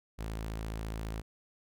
sawtooth tone, 54.6 Hz, A1, 13 cents flat, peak -32 dBFS, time 0.18-1.22 s, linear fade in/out 20 ms, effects none

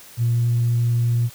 sine tone with pitch glide, 117.9 to 118.72 Hz, A#2 to A#2, +20 to +32 cents, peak -15 dBFS, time 0.17-1.3 s, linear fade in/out 50 ms, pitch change +12 cents, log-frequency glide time 0.32-0.37 s, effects tanh soft clip ceiling -12 dBFS + white hiss -44 dBFS RMS until 1.34 s

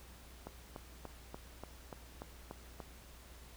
click train, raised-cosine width 1 ms, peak -30 dBFS, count 9, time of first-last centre 0.47-2.802 s, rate 3.43 Hz, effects added 60 Hz sine -55 dBFS peak until 3.56 s + pink hiss -58 dBFS RMS until 3.56 s

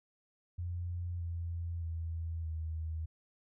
sine tone with pitch steps, 87.5 / 84.91 / 82.4 / 79.96 Hz, F2 / F2 / E2 / D#2, +4 / -48 / 0 / +48 cents, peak -35 dBFS, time 0.58-3.06 s, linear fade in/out 10 ms, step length 620 ms, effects none

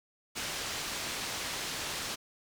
white low-pass noise, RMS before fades -37 dBFS, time 0.35-2.16 s, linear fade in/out 20 ms, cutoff 5900 Hz, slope 12 dB/octave, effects none

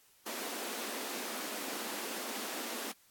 pink high-pass noise, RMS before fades -40 dBFS, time 0.26-2.92 s, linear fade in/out 5 ms, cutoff 210 Hz, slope 96 dB/octave, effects white hiss -65 dBFS RMS until 3.1 s + AAC 64 kbps

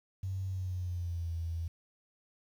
sine tone with pitch glide, 95 to 83.18 Hz, F#2 to E2, +46 to +16 cents, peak -33 dBFS, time 0.23-1.68 s, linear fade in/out 5 ms, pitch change -230 cents, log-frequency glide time 0.47-1.33 s, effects 10-bit

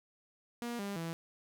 sawtooth tone with pitch steps, 237.9 / 200.4 / 165.6 Hz, A#3 / G3 / E3, +35 / +38 / +8 cents, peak -33 dBFS, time 0.62-1.13 s, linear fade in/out 0 ms, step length 170 ms, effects none

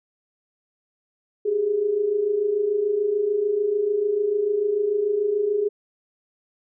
sine tone pair together, 389.8 / 416.6 Hz, G4 / G#4, -10 / +5 cents, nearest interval minor second, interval 115 cents, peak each -27 / -20 dBFS, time 1.45-5.69 s, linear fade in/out 10 ms, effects none

